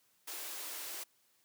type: high-pass noise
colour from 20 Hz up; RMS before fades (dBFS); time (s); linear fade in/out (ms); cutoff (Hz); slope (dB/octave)
white; -43; 0.27-1.04; 10; 280; 96
effects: white hiss -72 dBFS RMS until 1.44 s + high-pass 100 Hz 12 dB/octave